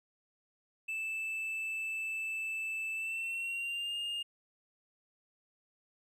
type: tone with pitch glide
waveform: triangle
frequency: 2637 to 2826 Hz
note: E7 to F7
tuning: 0 to +20 cents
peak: -33 dBFS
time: 0.88-4.23 s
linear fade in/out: 10 ms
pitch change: +120 cents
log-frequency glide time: 2.94-3.96 s
effects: none